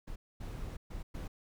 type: noise bursts at uneven times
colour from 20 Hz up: brown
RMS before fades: -41 dBFS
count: 4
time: 0.07-0.16 / 0.4-0.77 / 0.9-1.03 / 1.14-1.28 s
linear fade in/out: 10 ms
effects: none